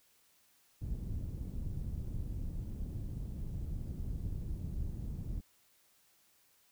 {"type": "low-pass noise", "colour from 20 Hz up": "pink", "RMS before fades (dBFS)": -39, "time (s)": [0.81, 5.41], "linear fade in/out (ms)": 10, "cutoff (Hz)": 150, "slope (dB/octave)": 12, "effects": ["white hiss -69 dBFS RMS until 6.71 s"]}